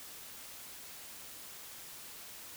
silence, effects white hiss -49 dBFS RMS until 2.56 s

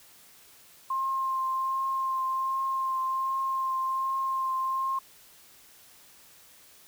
sine tone with vibrato, 1059 Hz, C6, 21 cents sharp, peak -26 dBFS, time 0.9-4.99 s, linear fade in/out 5 ms, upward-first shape triangle, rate 1.3 Hz, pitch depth 16 cents each way, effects white hiss -55 dBFS RMS until 6.87 s

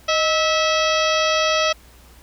harmonic tone with a mistuned harmonic, 650 Hz, E5, 24 cents flat, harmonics 1 / 2 / 3 / 4 / 5 / 6 / 7 / 8 / 9, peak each -20 / -22 / -27 / -25 / -25 / -30 / -31 / -30 / -32 dBFS, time 0.08-1.73 s, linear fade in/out 10 ms, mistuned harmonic 1, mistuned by -72 cents, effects added 60 Hz sine -47 dBFS peak until 2.22 s + pink hiss -50 dBFS RMS until 2.22 s

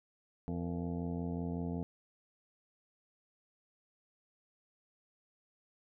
harmonic tone with a mistuned harmonic, 85.4 Hz, F2, 38 cents flat, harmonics 1 / 2 / 3 / 4 / 5 / 6 / 7 / 8 / 9 / 10, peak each -42 / -38 / -40 / -50 / -46 / -57 / -59 / -50 / -59 / -57 dBFS, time 0.48-1.83 s, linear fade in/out 0 ms, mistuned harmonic 5, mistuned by +94 cents, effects none

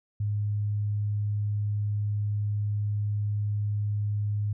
sine tone, 103.83 Hz, G#2, in tune, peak -25 dBFS, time 0.2-4.53 s, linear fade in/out 5 ms, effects none

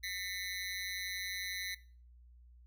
25% pulse tone with amplitude modulation, 2000 Hz, B6, 21 cents sharp, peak -30 dBFS, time 0.03-1.75 s, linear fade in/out 10 ms, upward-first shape sine, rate 189 Hz, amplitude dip 100%, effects noise-tail reverb RT60 0.4 s tail -18 dB re dry + added 60 Hz sine -56 dBFS peak until 2.66 s

